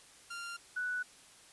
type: tone pair in turn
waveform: sawtooth / sine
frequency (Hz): 1391 / 1481.8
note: F6 / F#6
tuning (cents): -7 / +2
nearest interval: minor second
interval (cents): 109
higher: second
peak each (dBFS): -37 / -33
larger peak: second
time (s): 0.3-0.57 / 0.76-1.03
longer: neither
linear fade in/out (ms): 10
effects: white hiss -58 dBFS RMS until 1.52 s + resampled to 24000 Hz